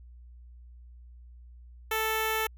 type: tone with notch filter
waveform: 5% pulse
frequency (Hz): 440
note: A4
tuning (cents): 0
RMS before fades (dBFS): -29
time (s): 1.91-2.47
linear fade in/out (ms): 5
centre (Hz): 4700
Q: 0.71
effects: added 60 Hz sine -47 dBFS peak until 2.57 s